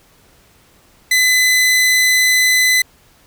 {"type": "tone", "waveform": "sawtooth", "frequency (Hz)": 2013, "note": "B6", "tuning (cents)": 33, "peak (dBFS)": -7, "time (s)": [1.11, 2.82], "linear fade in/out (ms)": 5, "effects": ["pink hiss -51 dBFS RMS until 3.26 s"]}